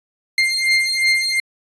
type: beating tone pair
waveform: 30% pulse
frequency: 2104 / 2106.8 Hz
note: C7 / C7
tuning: +9 / +11 cents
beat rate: 2.8 Hz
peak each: -15 dBFS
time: 0.38-1.4 s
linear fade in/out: 2 ms
effects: resampled to 22050 Hz